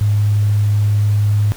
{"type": "tone", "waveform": "sine", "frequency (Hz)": 103.83, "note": "G#2", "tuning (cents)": 0, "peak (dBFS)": -11, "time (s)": [0.01, 1.52], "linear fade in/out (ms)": 0, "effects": ["pink hiss -37 dBFS RMS until 1.56 s"]}